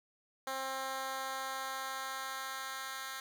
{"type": "tone with high-pass filter sweep", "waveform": "10% pulse", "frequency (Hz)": 265.7, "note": "C4", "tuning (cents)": 27, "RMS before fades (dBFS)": -40, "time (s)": [0.47, 3.2], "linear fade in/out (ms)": 2, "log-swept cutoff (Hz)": [540, 1600], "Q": 0.93, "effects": []}